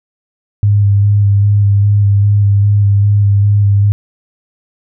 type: tone with vibrato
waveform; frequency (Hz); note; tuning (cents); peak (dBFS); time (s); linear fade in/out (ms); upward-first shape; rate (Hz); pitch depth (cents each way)
sine; 101.6; G#2; -38; -6; 0.63-3.92; 0; square; 2.5; 17
effects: none